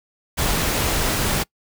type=noise; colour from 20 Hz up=pink; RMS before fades=-21 dBFS; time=0.37-1.44 s; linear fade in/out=20 ms; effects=noise-tail reverb RT60 0.1 s tail -25 dB re dry